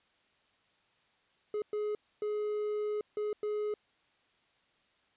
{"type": "tone bursts at uneven times", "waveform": "triangle", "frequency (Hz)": 420.6, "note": "G#4", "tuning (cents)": 22, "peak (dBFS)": -29, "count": 5, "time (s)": [[1.54, 1.62], [1.73, 1.95], [2.22, 3.01], [3.17, 3.33], [3.43, 3.74]], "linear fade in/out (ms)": 2, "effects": ["white hiss -70 dBFS RMS until 5.16 s", "resampled to 8000 Hz"]}